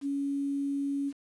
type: tone with quantisation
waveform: sine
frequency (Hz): 280.1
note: C#4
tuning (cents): +18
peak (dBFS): -28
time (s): 0.01-1.13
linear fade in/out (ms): 50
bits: 9
effects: resampled to 24000 Hz